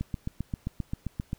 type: click train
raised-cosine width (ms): 5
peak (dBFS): -18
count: 11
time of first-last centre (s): 0.01-1.331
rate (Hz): 7.57
effects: pink hiss -62 dBFS RMS until 1.38 s